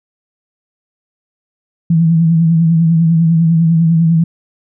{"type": "tone with vibrato", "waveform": "sine", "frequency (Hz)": 164.81, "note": "E3", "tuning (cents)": 0, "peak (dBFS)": -7, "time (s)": [1.9, 4.24], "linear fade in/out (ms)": 5, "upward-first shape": "triangle", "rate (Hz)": 10, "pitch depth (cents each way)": 59, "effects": []}